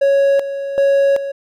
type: tone with tremolo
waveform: triangle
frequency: 554.4 Hz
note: C#5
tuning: in tune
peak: -8 dBFS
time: 0.01-1.32 s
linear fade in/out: 10 ms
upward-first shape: square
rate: 1.3 Hz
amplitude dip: 70%
effects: none